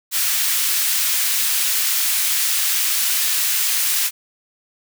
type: high-pass noise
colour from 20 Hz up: white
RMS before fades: -19 dBFS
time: 0.11-4.11 s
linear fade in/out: 50 ms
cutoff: 1700 Hz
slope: 12 dB/octave
effects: none